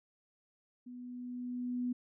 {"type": "tone with level ramp", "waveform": "sine", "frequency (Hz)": 246.9, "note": "B3", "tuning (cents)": 0, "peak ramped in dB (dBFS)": [-45, -31], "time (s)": [0.86, 1.93], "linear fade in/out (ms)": 10, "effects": []}